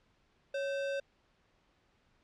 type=tone with sample-and-hold; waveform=sine; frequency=554.4 Hz; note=C#5; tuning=in tune; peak=-32 dBFS; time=0.54-1 s; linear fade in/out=5 ms; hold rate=2100 Hz; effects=pink hiss -71 dBFS RMS until 2.23 s + low-pass 4000 Hz 12 dB/octave